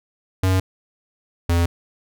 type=tone pair in turn; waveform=square; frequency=93.8 / 85.4 Hz; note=F#2 / F2; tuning=+24 / -38 cents; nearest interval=major second; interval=162 cents; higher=first; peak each=-16 dBFS; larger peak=neither; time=0.43-0.6 / 1.49-1.66 s; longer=neither; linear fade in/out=5 ms; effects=none